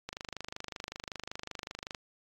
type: click train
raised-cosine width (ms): 0.2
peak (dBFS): -21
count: 48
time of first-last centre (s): 0.09-1.948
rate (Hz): 25.3
effects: AAC 64 kbps